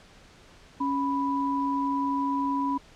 sine tone pair together, 277.2 / 987.8 Hz, C#4 / B5, 0 / 0 cents, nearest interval octave + minor seventh, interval 2200 cents, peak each -27 dBFS, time 0.8-2.78 s, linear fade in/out 10 ms, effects pink hiss -53 dBFS RMS until 2.95 s + low-pass 6000 Hz 12 dB/octave

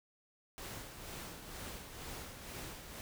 pink noise with tremolo, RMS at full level -45 dBFS, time 0.58-3.01 s, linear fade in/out 0 ms, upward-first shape sine, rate 2.1 Hz, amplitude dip 50%, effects none

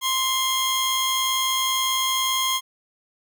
sawtooth tone pair together, 1047 / 3261 Hz, C6 / G#7, +1 / -32 cents, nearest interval octave + minor sixth, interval 1967 cents, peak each -20 dBFS, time 0.01-2.61 s, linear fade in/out 50 ms, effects none

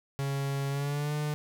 45% pulse tone with pitch glide, 138.59 to 149.4 Hz, C#3 to D3, 0 to +30 cents, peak -29 dBFS, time 0.19-1.34 s, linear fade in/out 0 ms, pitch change +130 cents, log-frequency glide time 0.69-1.14 s, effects none

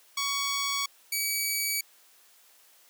10% pulse tone pair in turn, 1121 / 2279 Hz, C#6 / C#7, +19 / +47 cents, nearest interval octave, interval 1228 cents, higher second, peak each -19 / -18 dBFS, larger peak second, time 0.17-0.86 / 1.12-1.81 s, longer neither, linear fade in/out 5 ms, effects white hiss -59 dBFS RMS until 2.89 s + high-pass 400 Hz 12 dB/octave

